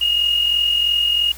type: tone pair together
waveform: sine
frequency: 2857 / 2900 Hz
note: F7 / F#7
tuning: +39 / -35 cents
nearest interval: unison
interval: 26 cents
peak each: -15 / -24 dBFS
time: 0.01-1.32 s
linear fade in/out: 5 ms
effects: added 60 Hz sine -39 dBFS peak until 1.37 s + white hiss -39 dBFS RMS until 1.37 s

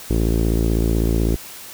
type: tone with low-pass filter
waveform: sawtooth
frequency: 56 Hz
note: A1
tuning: 31 cents sharp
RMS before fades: -18 dBFS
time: 0.1-1.36 s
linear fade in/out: 5 ms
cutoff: 370 Hz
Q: 2.5
effects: white hiss -37 dBFS RMS until 1.73 s

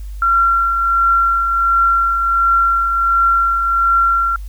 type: tone with tremolo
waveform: sine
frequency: 1368 Hz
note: F6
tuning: 36 cents flat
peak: -9 dBFS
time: 0.22-4.36 s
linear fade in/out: 2 ms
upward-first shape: triangle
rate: 1.4 Hz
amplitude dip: 45%
effects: added 50 Hz sine -25 dBFS peak until 4.48 s + white hiss -50 dBFS RMS until 4.48 s

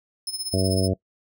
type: tone with tremolo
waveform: 25% pulse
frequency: 5200 Hz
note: E8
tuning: 24 cents flat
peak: -21 dBFS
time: 0.27-0.88 s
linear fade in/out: 2 ms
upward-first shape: sine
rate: 16 Hz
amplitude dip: 80%
type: harmonic tone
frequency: 94.5 Hz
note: F#2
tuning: 37 cents sharp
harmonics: 1 / 2 / 3 / 4 / 5 / 6 / 7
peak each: -23 / -26 / -28 / -29 / -30 / -31 / -31 dBFS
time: 0.53-0.94 s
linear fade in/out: 10 ms
effects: noise-tail reverb RT60 0.1 s tail -21 dB re dry

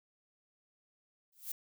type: noise with exponential growth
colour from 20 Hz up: violet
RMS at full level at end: -35 dBFS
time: 1.32-1.52 s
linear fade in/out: 5 ms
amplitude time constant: 43 ms
effects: none

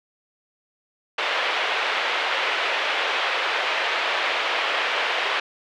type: band-pass noise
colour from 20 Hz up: white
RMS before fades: -24 dBFS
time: 1.18-5.4 s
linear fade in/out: 5 ms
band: 450 to 3100 Hz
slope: 24 dB/octave
effects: none

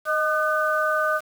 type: tone cluster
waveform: sine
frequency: 621 / 1216 / 1507 Hz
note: D#5 / D#6 / F#6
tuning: -3 / -40 / +31 cents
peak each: -24 dBFS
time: 0.05-1.21 s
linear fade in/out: 50 ms
effects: 7-bit

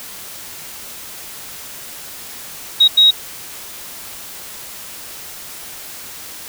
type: tone bursts at uneven times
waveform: sine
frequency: 3797 Hz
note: A#7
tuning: 31 cents sharp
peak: -6 dBFS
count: 2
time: 2.8-2.88 / 2.97-3.11 s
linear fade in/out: 10 ms
effects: white hiss -33 dBFS RMS until 6.48 s

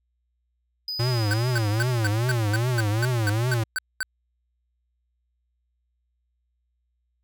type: tone with exponential decay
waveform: triangle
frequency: 4978 Hz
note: D#8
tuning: in tune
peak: -26 dBFS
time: 0.88-3.09 s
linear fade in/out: 2 ms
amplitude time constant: 480 ms
type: tone with vibrato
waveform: square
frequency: 114.5 Hz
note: A#2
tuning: 31 cents flat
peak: -22 dBFS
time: 0.99-3.64 s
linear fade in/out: 10 ms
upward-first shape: triangle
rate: 2.5 Hz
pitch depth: 220 cents each way
type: tone bursts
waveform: square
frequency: 1531 Hz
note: G6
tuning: 41 cents flat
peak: -24 dBFS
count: 12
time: 1.31-4.03 s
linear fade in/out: 0 ms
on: 25 ms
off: 220 ms
effects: added 60 Hz sine -70 dBFS peak until 7.23 s

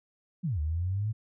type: exponential two-way sweep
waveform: sine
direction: down then up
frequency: 196 to 73.42 to 112.6 Hz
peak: -27 dBFS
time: 0.43-1.13 s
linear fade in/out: 20 ms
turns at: 0.6 s
effects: none

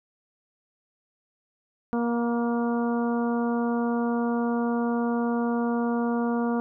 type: harmonic tone with a mistuned harmonic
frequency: 236.3 Hz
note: A#3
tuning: 24 cents sharp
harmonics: 1 / 2 / 3 / 4 / 5 / 6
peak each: -24 / -30 / -34 / -36 / -38 / -40 dBFS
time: 1.93-6.6 s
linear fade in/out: 0 ms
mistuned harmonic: 5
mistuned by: -20 cents
effects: none

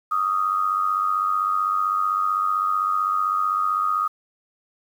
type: tone with amplitude modulation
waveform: sine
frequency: 1244.5 Hz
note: D#6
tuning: in tune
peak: -16 dBFS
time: 0.11-4.08 s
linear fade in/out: 10 ms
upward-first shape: sine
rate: 95.7 Hz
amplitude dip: 70%
effects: 8-bit

